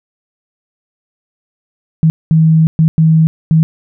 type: tone bursts at uneven times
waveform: sine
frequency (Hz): 160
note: D#3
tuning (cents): +49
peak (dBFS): -5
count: 5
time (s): 2.03-2.1 / 2.31-2.67 / 2.79-2.88 / 2.98-3.27 / 3.51-3.63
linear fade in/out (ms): 0
effects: none